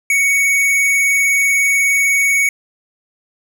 square tone with vibrato, 2228 Hz, C#7, 8 cents sharp, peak -12 dBFS, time 0.1-2.49 s, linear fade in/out 2 ms, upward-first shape triangle, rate 20 Hz, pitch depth 32 cents each way, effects none

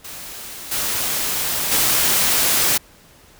white noise with level steps, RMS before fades -34 / -22 / -17 dBFS, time 0.04-2.78 s, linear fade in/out 10 ms, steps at 0.71 / 1.71 s, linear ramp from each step 10 ms, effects pink hiss -49 dBFS RMS until 3.39 s

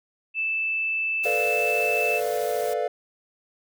sine tone, 2637 Hz, E7, in tune, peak -23 dBFS, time 0.34-2.21 s, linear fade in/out 50 ms
white noise, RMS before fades -39 dBFS, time 1.23-2.74 s, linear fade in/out 10 ms
triangle chord, B half-diminished seventh, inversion third, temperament equal, 440 / 493.9 / 587.3 / 698.5 Hz, A4 / B4 / D5 / F5, 0 / 0 / 0 / 0 cents, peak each -27 dBFS, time 1.25-2.88 s, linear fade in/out 5 ms
effects none

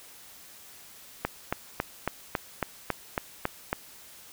click train, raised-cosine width 0.5 ms, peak -11 dBFS, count 10, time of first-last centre 1.25-3.729 s, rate 3.63 Hz, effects white hiss -50 dBFS RMS until 4.32 s

